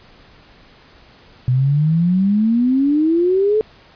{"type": "exponential sweep", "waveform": "sine", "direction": "up", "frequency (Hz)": [123.47, 440], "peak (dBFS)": -12, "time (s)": [1.48, 3.61], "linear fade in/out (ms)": 0, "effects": ["pink hiss -47 dBFS RMS until 3.95 s", "resampled to 11025 Hz"]}